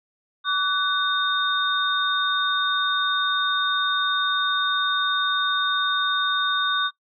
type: tone cluster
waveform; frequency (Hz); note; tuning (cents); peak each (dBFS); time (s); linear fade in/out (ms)
sine; 1149 / 1492 / 3670; D6 / F#6 / A#7; -38 / +14 / -28; -24; 0.44-6.91; 50
effects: noise-tail reverb RT60 0.1 s tail -21 dB re dry